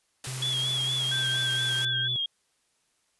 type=high-pass noise; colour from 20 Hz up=white; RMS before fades=-36 dBFS; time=0.24-1.85 s; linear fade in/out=2 ms; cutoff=100 Hz; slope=48 dB/octave
type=tone with pitch glide; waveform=triangle; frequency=129.1 to 124.56 Hz; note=C3 to B2; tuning=-23 to +15 cents; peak=-32 dBFS; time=0.27-2.16 s; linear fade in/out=0 ms; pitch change=-62 cents; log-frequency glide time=1.08-1.62 s
type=tone with vibrato; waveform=sine; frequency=3339 Hz; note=G#7; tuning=9 cents sharp; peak=-26 dBFS; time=0.42-2.26 s; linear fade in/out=5 ms; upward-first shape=sine; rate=4.3 Hz; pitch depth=59 cents each way
type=tone; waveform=sine; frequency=1568 Hz; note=G6; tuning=in tune; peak=-31 dBFS; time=1.11-2.08 s; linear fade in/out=10 ms
effects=white hiss -71 dBFS RMS until 3.19 s + resampled to 24000 Hz